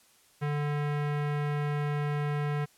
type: tone with low-pass filter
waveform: square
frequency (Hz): 146.83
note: D3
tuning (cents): 0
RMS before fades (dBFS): -30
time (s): 0.41-2.66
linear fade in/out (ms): 20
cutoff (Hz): 2100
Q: 1.3
effects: white hiss -62 dBFS RMS until 2.77 s + low-pass 12000 Hz 12 dB/octave